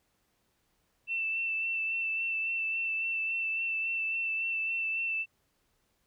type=tone with vibrato; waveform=sine; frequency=2670 Hz; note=E7; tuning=22 cents sharp; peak=-29 dBFS; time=1.07-5.26 s; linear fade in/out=50 ms; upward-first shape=sine; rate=3.6 Hz; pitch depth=20 cents each way; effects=pink hiss -74 dBFS RMS until 6.06 s